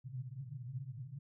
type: band-pass noise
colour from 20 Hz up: pink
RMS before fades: -45 dBFS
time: 0.04-1.19 s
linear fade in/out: 10 ms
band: 120 to 140 Hz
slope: 96 dB/octave
effects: none